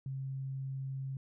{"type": "tone", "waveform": "sine", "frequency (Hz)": 134.3, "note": "C3", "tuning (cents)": 46, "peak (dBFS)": -36, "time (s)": [0.06, 1.17], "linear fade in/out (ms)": 2, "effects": []}